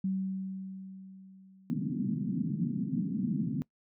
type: tone with exponential decay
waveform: sine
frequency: 190.5 Hz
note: G3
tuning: 49 cents flat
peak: -27 dBFS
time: 0.04-2.3 s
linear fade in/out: 5 ms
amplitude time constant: 490 ms
type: band-pass noise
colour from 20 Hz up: white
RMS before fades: -32 dBFS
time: 1.7-3.62 s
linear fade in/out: 0 ms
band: 140 to 260 Hz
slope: 48 dB/octave
effects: noise-tail reverb RT60 0.1 s tail -21 dB re dry